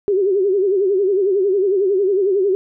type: tone with vibrato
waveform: sine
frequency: 389.2 Hz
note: G4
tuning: 12 cents flat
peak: -13 dBFS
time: 0.08-2.55 s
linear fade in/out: 0 ms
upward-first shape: sine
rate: 11 Hz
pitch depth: 110 cents each way
effects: none